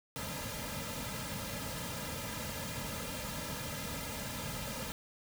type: noise with comb filter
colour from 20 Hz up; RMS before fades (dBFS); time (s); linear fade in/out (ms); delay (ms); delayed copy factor
pink; -40; 0.16-4.92; 0; 2.7; -0.85
effects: none